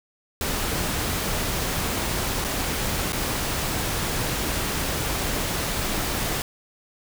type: noise with dropouts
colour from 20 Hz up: pink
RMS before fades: -26 dBFS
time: 0.41-6.42 s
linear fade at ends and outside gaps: 1 ms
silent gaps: 2.442-2.447 / 3.123-3.13 s
effects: none